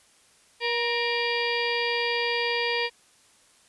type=harmonic tone with a mistuned harmonic; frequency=474.6 Hz; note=A#4; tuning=31 cents sharp; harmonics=1 / 2 / 4 / 5 / 6 / 7 / 8 / 9 / 10; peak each=-29 / -32 / -31 / -30 / -35 / -36 / -39 / -44 / -34 dBFS; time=0.6-2.9 s; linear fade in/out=50 ms; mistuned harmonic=4; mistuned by=-42 cents; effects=white hiss -59 dBFS RMS until 3.68 s + resampled to 24000 Hz